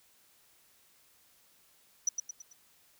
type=tone with echo; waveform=sine; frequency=5920 Hz; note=F#8; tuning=in tune; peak=-22 dBFS; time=2.07-2.09 s; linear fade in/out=5 ms; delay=110 ms; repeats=4; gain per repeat=-7 dB; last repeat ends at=2.53 s; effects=tanh soft clip ceiling -22 dBFS + white hiss -65 dBFS RMS until 2.99 s